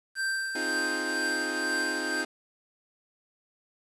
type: tone with tremolo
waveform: square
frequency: 1568 Hz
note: G6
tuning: in tune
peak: -27 dBFS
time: 0.15-2.25 s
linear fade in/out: 50 ms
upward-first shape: triangle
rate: 2 Hz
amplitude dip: 50%
type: chord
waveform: sawtooth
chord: F minor seventh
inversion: second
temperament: equal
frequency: 261.6 / 311.1 / 349.2 / 415.3 Hz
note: C4 / Eb4 / F4 / Ab4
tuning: 0 / 0 / 0 / 0 cents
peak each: -35 / -32 / -34 / -36 dBFS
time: 0.55-2.25 s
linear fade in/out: 5 ms
effects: resampled to 24000 Hz + 9-bit